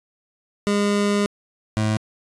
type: tone pair in turn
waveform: 25% pulse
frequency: 204.2 / 108.17 Hz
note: G#3 / A2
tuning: -29 / -29 cents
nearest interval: major seventh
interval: 1100 cents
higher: first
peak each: -14 / -15 dBFS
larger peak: first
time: 0.67-1.26 / 1.77-1.97 s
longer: first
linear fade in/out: 0 ms
effects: resampled to 22050 Hz